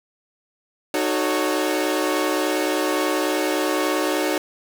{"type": "chord", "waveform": "sawtooth", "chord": "D# half-diminished seventh", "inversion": "none", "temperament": "equal with one note detuned", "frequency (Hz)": [306.5, 370, 440, 554.4], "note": ["D#4", "F#4", "A4", "C#5"], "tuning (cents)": [-26, 0, 0, 0], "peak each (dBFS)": [-20, -21, -25, -22], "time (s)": [0.94, 4.38], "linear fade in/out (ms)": 2, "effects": ["7-bit"]}